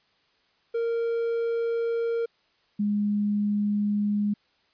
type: tone pair in turn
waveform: triangle / sine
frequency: 463.5 / 206.5 Hz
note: A#4 / G#3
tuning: -10 / -10 cents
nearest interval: octave + major second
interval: 1400 cents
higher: first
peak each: -22 dBFS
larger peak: neither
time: 0.74-2.26 / 2.79-4.34 s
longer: second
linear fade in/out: 10 ms
effects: white hiss -66 dBFS RMS until 4.73 s + resampled to 11025 Hz